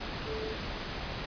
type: tone in noise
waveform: sine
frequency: 436.7 Hz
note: A4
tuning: 13 cents flat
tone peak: -36 dBFS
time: 0.27-0.54 s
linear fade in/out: 10 ms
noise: pink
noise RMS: -37 dBFS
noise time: 0-1.26 s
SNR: -2 dB
effects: resampled to 11025 Hz